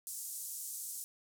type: band-pass noise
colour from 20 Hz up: pink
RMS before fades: -43 dBFS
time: 0.07-1.04 s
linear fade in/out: 0 ms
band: 7100 to 14000 Hz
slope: 24 dB/octave
effects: none